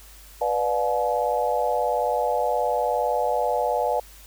sine chord, B diminished seventh, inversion none, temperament just, 493.9 / 592.7 / 711.2 / 853.4 Hz, B4 / D5 / F5 / Ab5, 0 / +16 / +31 / +47 cents, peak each -26 dBFS, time 0.41-4 s, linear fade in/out 5 ms, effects added 50 Hz sine -47 dBFS peak until 4.26 s + white hiss -49 dBFS RMS until 4.26 s

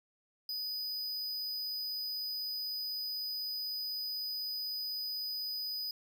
square tone, 4978 Hz, D#8, in tune, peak -36 dBFS, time 0.49-5.91 s, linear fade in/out 2 ms, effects none

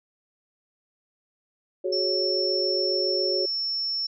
sine chord, F# suspended second, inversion none, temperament equal with one note detuned, 370 / 417.2 / 554.4 Hz, F#4 / G#4 / C#5, 0 / +8 / 0 cents, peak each -27 / -31 / -29 dBFS, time 1.84-3.46 s, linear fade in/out 10 ms
sine tone, 5400 Hz, E8, 41 cents sharp, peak -25 dBFS, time 1.92-4.07 s, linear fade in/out 10 ms
effects none

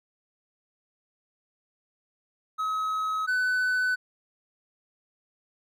triangle tone pair in turn, 1278 / 1502.4 Hz, D#6 / F#6, +46 / +26 cents, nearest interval minor third, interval 280 cents, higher second, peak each -24 / -21 dBFS, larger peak second, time 2.58-3.27 / 3.27-3.96 s, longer neither, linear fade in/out 20 ms, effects none

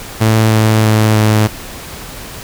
sawtooth tone with pitch steps, 110.5 / 109.55 / 108.6 / 107.66 Hz, A2 / A2 / A2 / A2, +8 / -7 / -22 / -37 cents, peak -4 dBFS, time 0.2-1.48 s, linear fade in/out 20 ms, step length 320 ms, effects pink hiss -29 dBFS RMS until 2.43 s

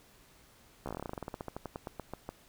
slowing click train, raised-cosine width 1 ms, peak -24 dBFS, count 25, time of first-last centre 0.86-2.29 s, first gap 14 ms, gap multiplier 1.11, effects pink hiss -61 dBFS RMS until 2.48 s

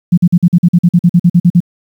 sine tone bursts, 174.61 Hz, F3, in tune, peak -3 dBFS, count 15, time 0.12-1.604 s, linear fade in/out 10 ms, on 56 ms, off 46 ms, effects 7-bit

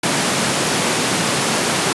pink high-pass noise, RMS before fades -18 dBFS, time 0.03-1.93 s, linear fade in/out 5 ms, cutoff 140 Hz, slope 24 dB/octave, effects resampled to 24000 Hz

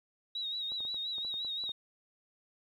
sine tone with vibrato, 3818 Hz, A#7, 41 cents sharp, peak -34 dBFS, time 0.35-1.72 s, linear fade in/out 5 ms, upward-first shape sine, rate 5.7 Hz, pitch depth 57 cents each way
clicks, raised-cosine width 1 ms, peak -38 dBFS, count 10, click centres 0.72 / 0.805 / 0.851 / 0.944 / 1.183 / 1.249 / 1.341 / 1.449 / 1.639 / 1.693 s
effects 11-bit

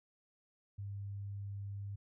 sine tone, 100.1 Hz, G2, 37 cents sharp, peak -40 dBFS, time 0.78-1.96 s, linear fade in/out 10 ms, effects none

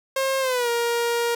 sawtooth tone with pitch glide, 535 to 471.2 Hz, C5 to A#4, +38 to +19 cents, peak -17 dBFS, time 0.16-1.35 s, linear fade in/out 5 ms, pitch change -219 cents, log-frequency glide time 0.4-0.69 s, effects none

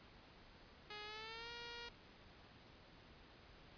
5% pulse tone with pitch glide, 419.1 to 473.1 Hz, G#4 to A#4, +16 to +26 cents, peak -37 dBFS, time 0.9-1.89 s, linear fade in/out 5 ms, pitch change +210 cents, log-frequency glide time 1.04-1.51 s, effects pink hiss -62 dBFS RMS until 3.77 s + resampled to 11025 Hz

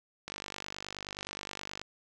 click train, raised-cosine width 0.2 ms, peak -21 dBFS, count 77, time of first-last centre 0.28-1.815 s, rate 49.5 Hz, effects none

